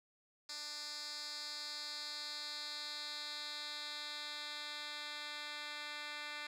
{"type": "tone with band-pass filter sweep", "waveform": "10% pulse", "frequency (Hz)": 296.4, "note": "D4", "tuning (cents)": 16, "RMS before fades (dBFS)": -45, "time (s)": [0.49, 6.47], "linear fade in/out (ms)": 5, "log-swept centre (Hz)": [5200, 2900], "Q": 2.8, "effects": []}